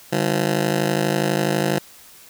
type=ring-modulated tone; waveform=15% pulse; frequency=171.1 Hz; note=F3; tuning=35 cents flat; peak=-9 dBFS; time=0.12-1.79 s; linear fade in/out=10 ms; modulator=26.1 Hz; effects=white hiss -46 dBFS RMS until 2.29 s